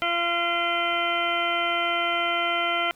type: harmonic tone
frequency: 343.3 Hz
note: F4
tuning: 30 cents flat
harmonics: 1 / 2 / 3 / 4 / 6 / 7 / 8 / 9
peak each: -35 / -28 / -37 / -27 / -29 / -33 / -39 / -30 dBFS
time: 0.02-2.91 s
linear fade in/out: 0 ms
effects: pink hiss -57 dBFS RMS until 2.95 s